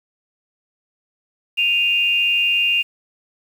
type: tone pair together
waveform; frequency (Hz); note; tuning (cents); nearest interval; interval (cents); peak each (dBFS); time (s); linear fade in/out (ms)
sine; 2489 / 2794; D#7 / F7; 0 / 0; major second; 200; -20 / -16; 1.57-2.83; 20
effects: 7-bit